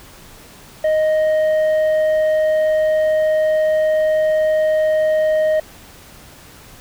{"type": "tone with tanh clipping", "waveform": "sine", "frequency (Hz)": 622.3, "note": "D#5", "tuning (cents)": 0, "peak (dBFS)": -14, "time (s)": [0.84, 5.6], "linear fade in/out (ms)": 5, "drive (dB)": 5, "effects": ["pink hiss -42 dBFS RMS until 6.8 s"]}